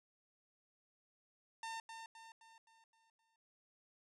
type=tone with echo; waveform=sawtooth; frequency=904 Hz; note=A5; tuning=47 cents sharp; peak=-39 dBFS; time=1.63-1.8 s; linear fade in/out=2 ms; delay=260 ms; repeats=6; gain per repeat=-6 dB; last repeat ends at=3.36 s; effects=resampled to 22050 Hz